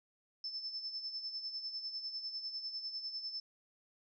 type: tone with tremolo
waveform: sine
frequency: 5274 Hz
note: E8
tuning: in tune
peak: -37 dBFS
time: 0.44-3.4 s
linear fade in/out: 2 ms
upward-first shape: sine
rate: 10 Hz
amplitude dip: 60%
effects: none